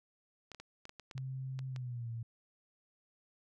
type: clicks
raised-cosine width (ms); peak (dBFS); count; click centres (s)
0.2; -31; 10; 0.517 / 0.547 / 0.6 / 0.854 / 0.894 / 0.997 / 1.112 / 1.179 / 1.591 / 1.762
type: tone with pitch glide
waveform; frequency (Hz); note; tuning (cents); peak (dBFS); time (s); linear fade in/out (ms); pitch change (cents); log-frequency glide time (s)
sine; 131.8 to 115.4; C3 to A#2; +13 to -17; -38; 1.15-2.23; 5; -230; 1.67-2.1
effects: none